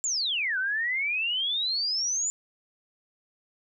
sine exponential two-way sweep, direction down then up, 7470 to 1479 to 7150 Hz, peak -25 dBFS, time 0.04-2.3 s, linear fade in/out 0 ms, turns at 0.58 s, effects none

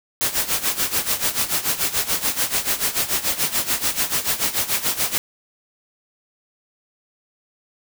white noise with tremolo, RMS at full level -19 dBFS, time 0.21-5.18 s, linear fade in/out 0 ms, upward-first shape sine, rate 6.9 Hz, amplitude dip 80%, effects none

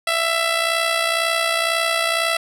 10% pulse tone with amplitude modulation, 665 Hz, E5, 15 cents sharp, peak -7 dBFS, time 0.07-2.37 s, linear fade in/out 5 ms, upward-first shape sine, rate 62 Hz, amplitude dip 50%, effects low-pass 12000 Hz 12 dB/octave

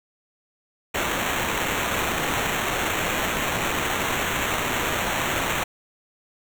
violet noise with sample-and-hold, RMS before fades -25 dBFS, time 0.94-5.64 s, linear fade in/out 10 ms, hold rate 4900 Hz, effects none

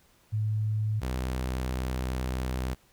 sine / sawtooth tone pair in turn, 107.4 / 63.62 Hz, A2 / C2, -41 / -48 cents, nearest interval major sixth, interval 907 cents, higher first, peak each -25 dBFS, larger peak neither, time 0.32-1.01 / 1.01-2.75 s, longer second, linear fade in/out 20 ms, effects pink hiss -63 dBFS RMS until 2.92 s

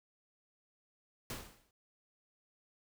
pink noise with exponential decay, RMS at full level -39 dBFS, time 1.3-1.71 s, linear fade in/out 2 ms, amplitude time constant 89 ms, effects none

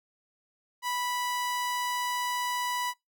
sawtooth tone, 985 Hz, B5, 5 cents flat, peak -25 dBFS, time 0.82-2.94 s, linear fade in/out 50 ms, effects noise-tail reverb RT60 0.2 s tail -25 dB re dry

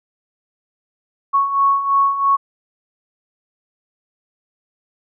sine beating tone pair, 1105 / 1108 Hz, C#6 / C#6, -6 / -1 cents, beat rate 3 Hz, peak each -20 / -14 dBFS, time 1.33-2.37 s, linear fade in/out 20 ms, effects none

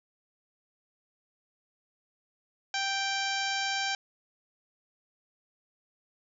harmonic tone with a mistuned harmonic, 784 Hz, G5, in tune, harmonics 1 / 2 / 3 / 4 / 5 / 6 / 7 / 8 / 9, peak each -34 / -34 / -36 / -37 / -39 / -40 / -39 / -43 / -46 dBFS, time 2.74-3.95 s, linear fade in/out 2 ms, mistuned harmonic 8, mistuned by +15 cents, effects none

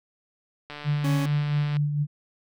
click train, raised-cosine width 0.3 ms, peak -22 dBFS, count 158, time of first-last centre 0.7-1.768 s, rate 147 Hz
sine tone with tremolo, 146.83 Hz, D3, in tune, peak -20 dBFS, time 0.84-2.07 s, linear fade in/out 50 ms, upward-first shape sine, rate 4.4 Hz, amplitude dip 45%
40% pulse tone, 278.9 Hz, C#4, 11 cents sharp, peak -26 dBFS, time 1.04-1.26 s, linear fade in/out 5 ms
effects none

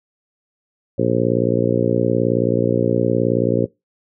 harmonic tone, 59 Hz, A#1, 22 cents sharp, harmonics 2 / 3 / 4 / 5 / 6 / 7 / 8 / 9, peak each -23 / -23 / -23 / -23 / -23 / -23 / -23 / -23 dBFS, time 0.98-3.66 s, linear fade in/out 10 ms, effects noise-tail reverb RT60 0.2 s tail -22 dB re dry

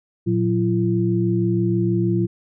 sine tone cluster, 115.7 / 182 / 339.8 Hz, A#2 / F#3 / F4, -13 / -28 / -47 cents, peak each -21 dBFS, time 0.26-2.27 s, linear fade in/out 20 ms, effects none

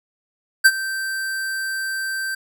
square tone with ADSR envelope, 1560 Hz, G6, 9 cents flat, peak -7 dBFS, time 0.64-2.35 s, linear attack 18 ms, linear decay 48 ms, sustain -17 dB, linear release 7 ms, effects none

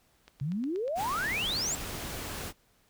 click train, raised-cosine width 0.2 ms, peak -32 dBFS, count 10, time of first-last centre 0.28-1.359 s, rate 8.34 Hz
sine exponential sweep, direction up, 130.1 to 7690 Hz, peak -29 dBFS, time 0.41-1.75 s, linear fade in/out 5 ms
pink noise, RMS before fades -38 dBFS, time 0.95-2.53 s, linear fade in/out 50 ms
effects pink hiss -67 dBFS RMS until 2.89 s

